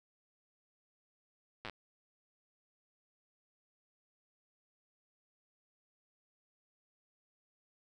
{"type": "slowing click train", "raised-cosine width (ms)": 0.3, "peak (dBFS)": -26, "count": 6, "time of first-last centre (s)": [1.65, 1.697], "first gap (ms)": 8, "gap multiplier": 1.08, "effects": []}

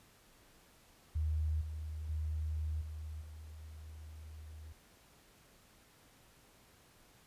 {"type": "tone with level steps", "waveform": "sine", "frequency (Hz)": 77.5, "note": "D#2", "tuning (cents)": -6, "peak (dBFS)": [-31, -39, -34, -41, -47], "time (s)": [1.15, 4.73], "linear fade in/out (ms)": 10, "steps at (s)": [1.61, 2.09, 2.81, 3.21], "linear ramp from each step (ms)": 5, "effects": ["pink hiss -64 dBFS RMS until 7.26 s", "resampled to 32000 Hz"]}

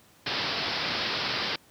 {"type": "low-pass noise", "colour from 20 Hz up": "white", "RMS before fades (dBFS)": -30, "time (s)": [0.26, 1.56], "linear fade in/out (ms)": 5, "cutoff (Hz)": 5200, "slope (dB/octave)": 96, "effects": ["pink hiss -58 dBFS RMS until 1.7 s", "high-pass 100 Hz 12 dB/octave"]}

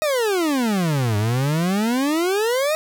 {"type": "exponential two-way sweep", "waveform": "40% pulse", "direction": "down then up", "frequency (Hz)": [637, 101.1, 637], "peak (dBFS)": -17, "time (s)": [0.02, 2.75], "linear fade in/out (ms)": 0, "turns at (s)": 1.17, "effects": []}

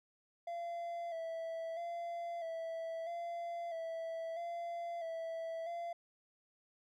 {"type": "tone with vibrato", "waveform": "triangle", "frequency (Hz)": 671, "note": "E5", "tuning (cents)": 31, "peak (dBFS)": -37, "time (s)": [0.47, 5.93], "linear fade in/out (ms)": 5, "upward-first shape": "square", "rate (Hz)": 0.77, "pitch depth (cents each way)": 36, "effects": []}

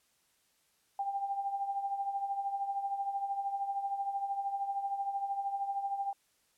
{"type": "tone with tremolo", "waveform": "sine", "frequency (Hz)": 794, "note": "G5", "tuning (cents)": 22, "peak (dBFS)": -29, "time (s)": [0.99, 6.13], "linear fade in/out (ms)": 2, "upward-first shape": "triangle", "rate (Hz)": 13, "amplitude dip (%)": 70, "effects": ["white hiss -72 dBFS RMS until 6.57 s", "low-pass 12000 Hz 12 dB/octave"]}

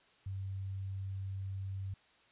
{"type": "tone", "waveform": "sine", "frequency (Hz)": 96.6, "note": "G2", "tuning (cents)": -25, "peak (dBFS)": -37, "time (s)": [0.26, 1.94], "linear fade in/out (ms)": 5, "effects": ["white hiss -66 dBFS RMS until 2.31 s", "resampled to 8000 Hz"]}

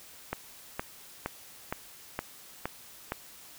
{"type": "click train", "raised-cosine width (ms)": 0.5, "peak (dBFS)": -16, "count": 7, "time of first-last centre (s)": [0.33, 3.121], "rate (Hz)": 2.15, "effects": ["white hiss -51 dBFS RMS until 3.58 s"]}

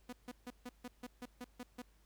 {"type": "tone bursts", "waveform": "sawtooth", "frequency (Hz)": 246.9, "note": "B3", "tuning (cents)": 0, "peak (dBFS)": -40, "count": 10, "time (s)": [0.09, 1.82], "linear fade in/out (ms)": 5, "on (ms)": 38, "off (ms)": 150, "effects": ["added 51 Hz sine -66 dBFS peak until 2.05 s", "pink hiss -73 dBFS RMS until 2.05 s"]}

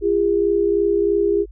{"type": "tone pair together", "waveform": "sine", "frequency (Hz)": [342.8, 405.9], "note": ["F4", "G#4"], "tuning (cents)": [-32, -40], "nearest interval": "minor third", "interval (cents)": 292, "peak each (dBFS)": [-20, -16], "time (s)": [0.01, 1.46], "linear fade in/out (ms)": 50, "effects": ["added 50 Hz sine -37 dBFS peak until 1.51 s"]}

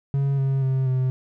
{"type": "tone with pitch steps", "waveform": "triangle", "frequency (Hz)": [138.59, 135.42, 132.33, 129.31], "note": ["C#3", "C#3", "C3", "C3"], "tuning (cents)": [0, -40, 20, -20], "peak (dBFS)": -17, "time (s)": [0.14, 1.1], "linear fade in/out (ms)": 0, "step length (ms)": 240, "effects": []}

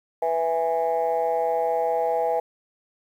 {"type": "chord", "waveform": "sine", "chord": "E major", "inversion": "second", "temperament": "just", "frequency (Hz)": [494.4, 659.3, 824.1], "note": ["B4", "E5", "G#5"], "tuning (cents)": [2, 0, -14], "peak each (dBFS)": -24, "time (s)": [0.22, 2.4], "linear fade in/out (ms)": 5, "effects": ["tanh soft clip ceiling -14 dBFS", "9-bit"]}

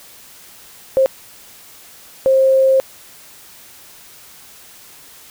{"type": "tone bursts at uneven times", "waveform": "sine", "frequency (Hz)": 531, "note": "C5", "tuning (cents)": 25, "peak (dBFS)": -9, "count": 2, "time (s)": [[0.97, 1.06], [2.26, 2.8]], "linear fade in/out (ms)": 0, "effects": ["white hiss -42 dBFS RMS until 5.3 s"]}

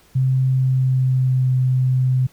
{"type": "tone with pitch glide", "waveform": "sine", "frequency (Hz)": [130.81, 128.64], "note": ["C3", "C3"], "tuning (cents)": [0, -29], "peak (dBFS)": -14, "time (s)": [0.15, 2.27], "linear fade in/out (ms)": 10, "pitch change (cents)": -29, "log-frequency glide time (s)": [0.49, 1.56], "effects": ["pink hiss -53 dBFS RMS until 2.32 s"]}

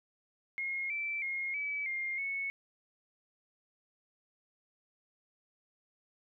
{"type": "tone with pitch steps", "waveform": "sine", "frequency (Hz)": [2151, 2330, 2146, 2293, 2118, 2206], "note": ["C7", "D7", "C7", "D7", "C7", "C#7"], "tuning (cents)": [47, -14, 43, -42, 21, -9], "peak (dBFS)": -33, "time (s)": [0.58, 2.5], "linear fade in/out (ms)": 0, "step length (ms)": 320, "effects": []}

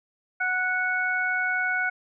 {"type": "harmonic tone", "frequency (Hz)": 738, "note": "F#5", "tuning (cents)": -5, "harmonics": [1, 2, 3], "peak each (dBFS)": [-32, -24, -30], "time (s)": [0.4, 1.9], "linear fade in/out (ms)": 10, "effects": []}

